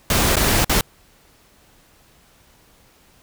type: noise with dropouts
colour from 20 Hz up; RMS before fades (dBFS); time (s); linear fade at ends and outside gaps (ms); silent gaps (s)
pink; -17; 0.1-0.81; 2; 0.357-0.367 / 0.646-0.695
effects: pink hiss -54 dBFS RMS until 3.22 s